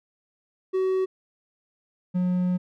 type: tone pair in turn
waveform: triangle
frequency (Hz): 376.7 / 180.68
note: F#4 / F#3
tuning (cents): +31 / -41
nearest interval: octave + minor second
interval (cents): 1272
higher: first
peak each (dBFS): -19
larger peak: neither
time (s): 0.73-1.06 / 2.14-2.58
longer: second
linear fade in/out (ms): 20
effects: none